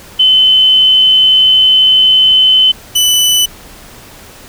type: tone pair in turn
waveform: sine / sawtooth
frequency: 3046 / 2987 Hz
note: F#7 / F#7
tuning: +50 / +16 cents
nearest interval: unison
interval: 34 cents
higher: first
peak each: -4 dBFS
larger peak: neither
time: 0.19-2.72 / 2.95-3.46 s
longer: first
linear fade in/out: 10 ms
effects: pink hiss -35 dBFS RMS until 4.48 s